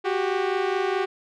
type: tone pair together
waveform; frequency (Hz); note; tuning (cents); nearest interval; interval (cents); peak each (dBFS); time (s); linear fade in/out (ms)
sawtooth; 370 / 394.8; F#4 / G4; 0 / +12; minor second; 112; -21; 0.04-1.06; 20
effects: low-pass 3000 Hz 12 dB/octave